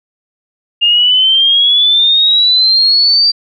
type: exponential sweep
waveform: sine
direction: up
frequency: 2811 to 4699 Hz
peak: -6 dBFS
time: 0.81-3.32 s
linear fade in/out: 20 ms
effects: none